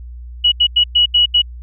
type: tone bursts at uneven times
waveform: sine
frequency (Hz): 2925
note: F#7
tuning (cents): -21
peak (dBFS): -8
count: 6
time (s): 0.44-0.52 / 0.6-0.67 / 0.76-0.84 / 0.95-1.06 / 1.14-1.26 / 1.34-1.42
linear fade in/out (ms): 10
effects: added 60 Hz sine -29 dBFS peak until 1.62 s